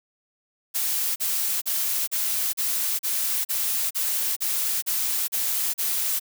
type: noise bursts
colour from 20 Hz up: blue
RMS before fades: -25 dBFS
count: 12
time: 0.74-6.198 s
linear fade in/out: 20 ms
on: 420 ms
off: 38 ms
effects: none